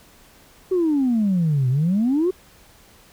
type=exponential two-way sweep; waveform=sine; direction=down then up; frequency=382.6 to 123.47 to 382.6 Hz; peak=-15 dBFS; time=0.71-2.31 s; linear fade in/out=10 ms; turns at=1.69 s; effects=tanh soft clip ceiling -13 dBFS + pink hiss -51 dBFS RMS until 3.12 s